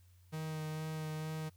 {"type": "tone with vibrato", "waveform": "45% pulse", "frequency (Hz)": 156.3, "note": "D#3", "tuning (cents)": 8, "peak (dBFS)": -38, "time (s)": [0.32, 1.5], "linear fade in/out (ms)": 20, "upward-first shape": "sine", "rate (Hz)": 2.2, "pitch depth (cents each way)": 14, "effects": ["added 90 Hz sine -60 dBFS peak until 1.56 s", "white hiss -73 dBFS RMS until 1.56 s"]}